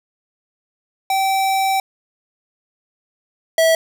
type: tone pair in turn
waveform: square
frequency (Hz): 773 / 651.3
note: G5 / E5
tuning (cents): -24 / -21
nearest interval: minor third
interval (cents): 297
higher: first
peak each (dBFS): -16 / -12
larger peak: second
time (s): 1.1-1.8 / 3.58-3.75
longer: first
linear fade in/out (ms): 2
effects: none